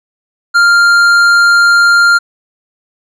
triangle tone with tanh clipping, 1396.9 Hz, F6, in tune, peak -6 dBFS, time 0.54-2.19 s, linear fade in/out 20 ms, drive 14 dB, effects none

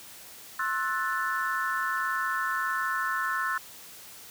sine chord, F# half-diminished seventh, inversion second, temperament equal with one note detuned, 1065.4 / 1318.5 / 1480 / 1760 Hz, C6 / E6 / F#6 / A6, +31 / 0 / 0 / 0 cents, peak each -32 dBFS, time 0.59-3.58 s, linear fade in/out 5 ms, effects white hiss -47 dBFS RMS until 4.3 s + high-pass 60 Hz 12 dB/octave

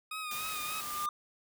20% pulse tone with vibrato, 1244.5 Hz, D#6, in tune, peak -32 dBFS, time 0.11-0.81 s, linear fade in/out 5 ms, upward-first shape sine, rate 3.4 Hz, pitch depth 41 cents each way
triangle tone with exponential growth, 1200 Hz, D6, 37 cents sharp, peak -28 dBFS, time 0.26-1.09 s, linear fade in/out 2 ms, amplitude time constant 180 ms
white noise, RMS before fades -41 dBFS, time 0.31-1.06 s, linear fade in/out 2 ms
effects none

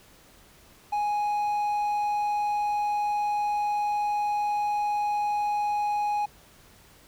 triangle tone, 830.6 Hz, G#5, in tune, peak -22 dBFS, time 0.92-6.26 s, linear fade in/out 10 ms, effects pink hiss -55 dBFS RMS until 7.07 s

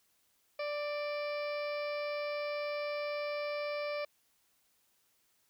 harmonic tone with a mistuned harmonic, 587.3 Hz, D5, in tune, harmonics 1 / 2 / 3 / 4 / 5 / 6 / 7 / 8 / 9, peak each -35 / -44 / -50 / -43 / -56 / -58 / -56 / -52 / -54 dBFS, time 0.59-4.05 s, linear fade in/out 5 ms, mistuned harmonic 3, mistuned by +17 cents, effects white hiss -73 dBFS RMS until 5.49 s

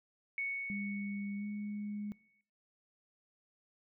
sine tone with exponential decay, 2219 Hz, C#7, 1 cent sharp, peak -33 dBFS, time 0.38-2.41 s, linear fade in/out 1 ms, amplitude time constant 440 ms
sine tone with pitch glide, 201.6 to 207.4 Hz, G3 to G#3, +49 to -2 cents, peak -37 dBFS, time 0.7-2.12 s, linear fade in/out 0 ms, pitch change +49 cents, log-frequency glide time 1.37-1.45 s
effects noise-tail reverb RT60 0.6 s tail -23 dB re dry

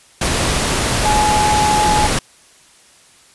sine tone in noise, 845 Hz, G#5, 30 cents sharp, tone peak -13 dBFS, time 1.05-2.07 s, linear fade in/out 5 ms, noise pink, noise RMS -17 dBFS, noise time 0.21-2.19 s, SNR +1 dB, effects white hiss -48 dBFS RMS until 3.34 s + resampled to 24000 Hz

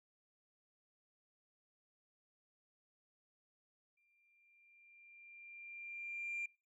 sine tone with exponential growth, 2382 Hz, D7, 24 cents sharp, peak -36 dBFS, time 3.97-6.46 s, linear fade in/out 5 ms, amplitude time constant 540 ms, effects noise-tail reverb RT60 0.3 s tail -23 dB re dry + tanh soft clip ceiling -35 dBFS

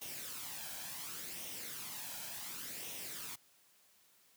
white noise with flanger, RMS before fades -45 dBFS, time 0.01-3.36 s, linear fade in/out 10 ms, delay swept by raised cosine 0.33 to 1.27 ms, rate 0.69 Hz, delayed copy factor +0.55, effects white hiss -68 dBFS RMS until 4.36 s + high-pass 100 Hz 12 dB/octave

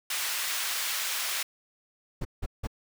pink high-pass noise, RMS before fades -31 dBFS, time 0.1-1.43 s, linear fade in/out 5 ms, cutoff 1600 Hz, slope 12 dB/octave
brown noise bursts, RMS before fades -30 dBFS, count 3, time 2.21-2.673 s, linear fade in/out 10 ms, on 41 ms, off 170 ms
effects none

